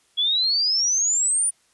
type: exponential sweep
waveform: sine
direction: up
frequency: 3330 to 9600 Hz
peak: -18 dBFS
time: 0.17-1.51 s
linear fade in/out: 20 ms
effects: white hiss -62 dBFS RMS until 1.73 s + resampled to 24000 Hz